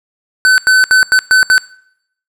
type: tone bursts at uneven times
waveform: square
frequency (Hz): 1517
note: F#6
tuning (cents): +43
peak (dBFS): -6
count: 6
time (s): 0.45-0.58 / 0.67-0.84 / 0.91-1.03 / 1.12-1.19 / 1.31-1.43 / 1.5-1.58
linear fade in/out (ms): 0
effects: noise-tail reverb RT60 0.7 s tail -21 dB re dry + low-pass 10000 Hz 12 dB/octave